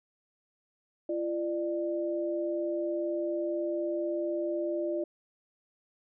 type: tone pair together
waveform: sine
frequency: 341.2 / 597 Hz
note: F4 / D5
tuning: -40 / +28 cents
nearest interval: minor seventh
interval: 968 cents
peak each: -31 / -32 dBFS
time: 1.09-5.04 s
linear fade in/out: 5 ms
effects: none